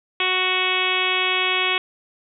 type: harmonic tone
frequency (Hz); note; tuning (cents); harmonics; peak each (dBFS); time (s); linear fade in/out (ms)
370; F#4; 0; 1 / 2 / 3 / 4 / 5 / 6 / 7 / 8 / 9 / 10; -29 / -31 / -27 / -32 / -31 / -25 / -24 / -29 / -25 / -35; 0.2-1.78; 2
effects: none